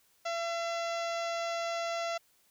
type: harmonic tone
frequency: 676 Hz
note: E5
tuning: 43 cents sharp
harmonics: 1 / 2 / 3 / 4 / 5 / 6 / 7 / 8 / 9 / 10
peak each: -33 / -39 / -43 / -45 / -47 / -49 / -50 / -51 / -52 / -53 dBFS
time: 0.25-2.18 s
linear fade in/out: 10 ms
effects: white hiss -68 dBFS RMS until 2.5 s